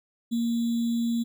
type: tone with sample-and-hold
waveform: sine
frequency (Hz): 233.1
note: A#3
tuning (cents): 0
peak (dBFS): -23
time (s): 0.31-1.24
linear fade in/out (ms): 20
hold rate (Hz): 3675
effects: none